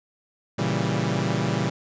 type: chord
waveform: sawtooth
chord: A# diminished seventh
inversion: none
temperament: equal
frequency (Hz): 116.54 / 138.59 / 164.81 / 196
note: A#2 / C#3 / E3 / G3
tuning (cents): 0 / 0 / 0 / 0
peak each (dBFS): -24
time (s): 0.58-1.7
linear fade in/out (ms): 10
effects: resampled to 16000 Hz